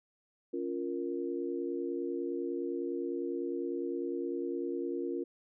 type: chord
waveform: sine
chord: Bb minor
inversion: first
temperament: just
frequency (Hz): 279.7 / 349.6 / 466.2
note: Db4 / F4 / Bb4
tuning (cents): +16 / +2 / 0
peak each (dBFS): -38 / -35 / -39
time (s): 0.53-5.24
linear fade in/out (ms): 10
effects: none